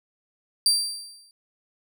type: tone with exponential decay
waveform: 30% pulse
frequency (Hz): 4699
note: D8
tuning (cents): 0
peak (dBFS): -12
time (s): 0.66-1.31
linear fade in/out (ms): 1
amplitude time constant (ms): 140
effects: none